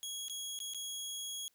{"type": "tone with dropouts", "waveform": "20% pulse", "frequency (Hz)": 3317, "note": "G#7", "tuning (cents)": -3, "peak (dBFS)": -34, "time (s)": [0.03, 1.48], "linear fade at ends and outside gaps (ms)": 0, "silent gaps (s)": [[0.283, 0.297], [0.589, 0.602], [0.736, 0.746]], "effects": ["white hiss -74 dBFS RMS until 1.54 s"]}